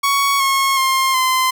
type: tone with pitch steps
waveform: sawtooth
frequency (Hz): 1116 / 1088 / 1060.7 / 1034.1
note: C#6 / C#6 / C6 / C6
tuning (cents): +11 / -33 / +23 / -21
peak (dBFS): -10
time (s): 0.03-1.51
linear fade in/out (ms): 10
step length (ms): 370
effects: none